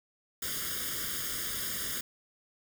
white noise with comb filter, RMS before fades -35 dBFS, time 0.42-2.01 s, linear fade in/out 5 ms, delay 0.59 ms, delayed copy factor +0.95, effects none

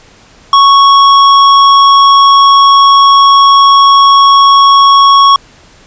sine tone with hard clipping, 1108.7 Hz, C#6, in tune, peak -3 dBFS, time 0.53-5.36 s, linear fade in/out 2 ms, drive 16 dB, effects pink hiss -40 dBFS RMS until 5.86 s + resampled to 16000 Hz

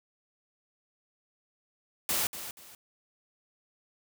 white noise with echo, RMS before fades -29 dBFS, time 2.09-2.27 s, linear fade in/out 2 ms, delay 240 ms, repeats 2, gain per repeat -11 dB, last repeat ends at 2.75 s, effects none

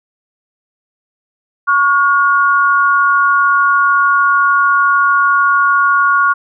sine tone pair together, 1115.6 / 1429 Hz, C#6 / F6, +11 / +39 cents, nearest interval major third, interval 428 cents, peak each -11 dBFS, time 1.67-6.34 s, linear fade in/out 20 ms, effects none

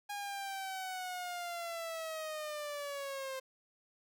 sawtooth linear sweep, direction down, 820 to 523.3 Hz, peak -35 dBFS, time 0.09-3.4 s, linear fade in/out 10 ms, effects none

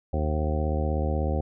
harmonic tone, 76.3 Hz, D#2, 33 cents flat, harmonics 1 / 2 / 3 / 4 / 5 / 6 / 7 / 9 / 10, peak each -25 / -33 / -34 / -36 / -36 / -38 / -33 / -40 / -37 dBFS, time 0.13-1.41 s, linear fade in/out 5 ms, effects none

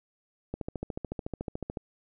click train, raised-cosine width 2 ms, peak -20 dBFS, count 18, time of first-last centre 0.54-1.772 s, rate 13.8 Hz, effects none

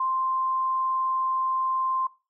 sine tone, 1046.5 Hz, C6, in tune, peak -23 dBFS, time 0-2.07 s, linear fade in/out 5 ms, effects noise-tail reverb RT60 0.3 s tail -19 dB re dry

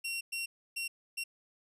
sawtooth tone bursts at uneven times, 2739 Hz, F7, 34 cents flat, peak -31 dBFS, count 4, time 0.04-0.21 / 0.32-0.46 / 0.76-0.88 / 1.17-1.24 s, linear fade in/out 10 ms, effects resampled to 32000 Hz

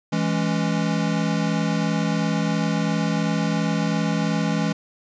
square chord, C# minor, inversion first, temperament equal, 164.81 / 207.7 / 277.2 Hz, E3 / G#3 / C#4, 0 / 0 / 0 cents, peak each -24 / -25 / -28 dBFS, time 0.12-4.73 s, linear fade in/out 10 ms, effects resampled to 16000 Hz + 9-bit

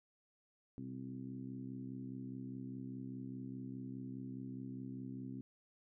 harmonic tone with a mistuned harmonic, 64.9 Hz, C2, 13 cents flat, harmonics 2 / 3 / 4 / 5 / 6, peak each -49 / -50 / -46 / -56 / -62 dBFS, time 0.78-5.41 s, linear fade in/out 0 ms, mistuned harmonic 2, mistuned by -60 cents, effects none

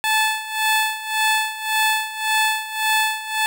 15% pulse tone with tremolo, 871 Hz, A5, 18 cents flat, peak -9 dBFS, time 0.04-3.46 s, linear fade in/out 0 ms, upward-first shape sine, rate 1.8 Hz, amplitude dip 80%, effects none

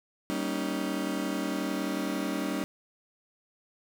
35% pulse chord, Eb dominant seventh, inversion first, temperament just, 194.45 / 233.3 / 280 / 311.1 Hz, G3 / Bb3 / Db4 / Eb4, -14 / +2 / +18 / 0 cents, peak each -33 / -36 / -32 / -33 dBFS, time 0.3-2.64 s, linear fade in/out 0 ms, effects none

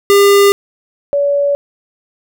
square / sine tone pair in turn, 401.4 / 569.2 Hz, G4 / C#5, +41 / +46 cents, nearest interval tritone, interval 605 cents, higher second, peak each -6 / -10 dBFS, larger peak first, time 0.1-0.52 / 1.13-1.55 s, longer neither, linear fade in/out 0 ms, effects none

